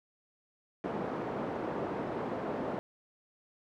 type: band-pass noise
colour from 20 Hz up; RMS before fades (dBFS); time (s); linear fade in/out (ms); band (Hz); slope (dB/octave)
pink; -36; 0.84-2.79; 0; 240 to 840; 12
effects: none